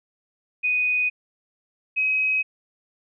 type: tone pair in turn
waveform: sine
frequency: 2489 / 2538 Hz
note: D#7 / D#7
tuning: 0 / +34 cents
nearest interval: unison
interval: 34 cents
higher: second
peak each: -19 dBFS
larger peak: neither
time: 0.63-1.1 / 1.96-2.43 s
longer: neither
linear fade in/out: 20 ms
effects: none